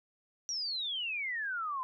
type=exponential sweep; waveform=sine; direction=down; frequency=5820 to 1007 Hz; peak=-33 dBFS; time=0.49-1.83 s; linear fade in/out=0 ms; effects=none